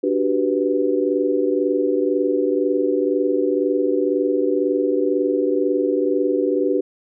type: chord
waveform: sine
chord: G major seventh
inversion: second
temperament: equal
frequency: 293.7 / 370 / 392 / 493.9 Hz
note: D4 / F#4 / G4 / B4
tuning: 0 / 0 / 0 / 0 cents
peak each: -22 dBFS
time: 0.03-6.81 s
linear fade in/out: 10 ms
effects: none